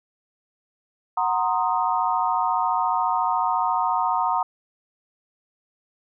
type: chord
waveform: sine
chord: C half-diminished seventh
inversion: second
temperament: equal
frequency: 740 / 932.3 / 1046.5 / 1244.5 Hz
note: Gb5 / Bb5 / C6 / Eb6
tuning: 0 / 0 / 0 / 0 cents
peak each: -25 / -23 / -27 / -27 dBFS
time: 1.17-4.43 s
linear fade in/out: 5 ms
effects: none